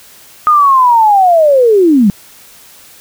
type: linear sweep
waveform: sine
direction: down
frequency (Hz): 1244.5 to 185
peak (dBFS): -4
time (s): 0.47-2.1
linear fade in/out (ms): 0
effects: white hiss -39 dBFS RMS until 3 s